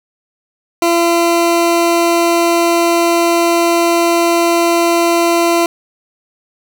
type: tone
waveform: 20% pulse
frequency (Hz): 340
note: F4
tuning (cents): -46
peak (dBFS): -5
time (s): 0.82-5.66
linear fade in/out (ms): 2
effects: none